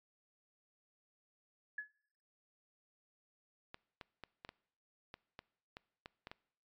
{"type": "tone with exponential decay", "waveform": "sine", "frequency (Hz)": 1700, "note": "G#6", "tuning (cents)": 40, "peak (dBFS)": -35, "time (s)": [1.78, 1.91], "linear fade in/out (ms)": 5, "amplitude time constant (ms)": 28}
{"type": "clicks", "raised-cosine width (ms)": 0.3, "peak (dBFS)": -31, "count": 11, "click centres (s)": [3.744, 4.012, 4.237, 4.449, 4.491, 5.141, 5.391, 5.769, 6.059, 6.271, 6.315]}
{"effects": ["noise-tail reverb RT60 0.7 s tail -23 dB re dry", "MP3 96 kbps"]}